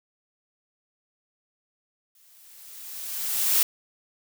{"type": "noise with exponential growth", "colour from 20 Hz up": "blue", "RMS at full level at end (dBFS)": -19, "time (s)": [2.15, 3.63], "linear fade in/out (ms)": 2, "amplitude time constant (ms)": 320, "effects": []}